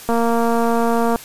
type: click train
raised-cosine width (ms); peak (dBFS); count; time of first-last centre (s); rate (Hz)
1; -6; 249; 0.09-1.159; 232
effects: white hiss -37 dBFS RMS until 1.24 s + resampled to 32000 Hz